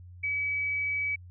sine tone, 2283 Hz, D7, 50 cents flat, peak -27 dBFS, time 0.23-1.16 s, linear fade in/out 10 ms, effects added 89 Hz sine -45 dBFS peak until 1.3 s

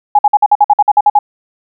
sine tone bursts, 830.6 Hz, G#5, in tune, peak -3 dBFS, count 12, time 0.15-1.19 s, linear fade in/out 5 ms, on 39 ms, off 52 ms, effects none

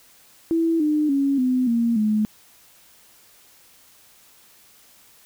sine tone with pitch steps, 329.6 / 302.2 / 277.2 / 254.2 / 233.1 / 213.7 Hz, E4 / D4 / C#4 / C4 / A#3 / G#3, 0 / +50 / 0 / -50 / 0 / +50 cents, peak -17 dBFS, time 0.51-2.25 s, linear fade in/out 0 ms, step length 290 ms, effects white hiss -53 dBFS RMS until 5.25 s

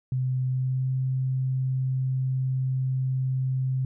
sine tone with pitch glide, 128.7 to 130.65 Hz, C3 to C3, -28 to -2 cents, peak -23 dBFS, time 0.12-3.85 s, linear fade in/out 2 ms, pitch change +26 cents, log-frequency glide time 0.44-0.91 s, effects none

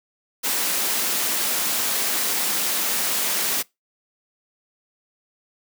white high-pass noise, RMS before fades -23 dBFS, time 0.43-3.63 s, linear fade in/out 20 ms, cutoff 170 Hz, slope 48 dB/octave, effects noise-tail reverb RT60 0.2 s tail -24 dB re dry

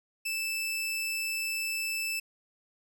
sawtooth tone, 2637 Hz, E7, in tune, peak -27 dBFS, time 0.25-2.2 s, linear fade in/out 10 ms, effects none

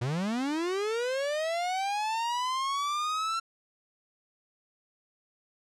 45% pulse linear sweep, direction up, 113.5 to 1355 Hz, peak -28 dBFS, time 0.01-3.4 s, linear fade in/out 10 ms, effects low-pass 7000 Hz 12 dB/octave

